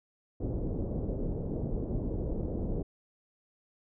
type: low-pass noise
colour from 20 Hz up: pink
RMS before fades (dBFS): -33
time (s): 0.4-2.83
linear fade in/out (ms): 10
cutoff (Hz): 500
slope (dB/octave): 24
effects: none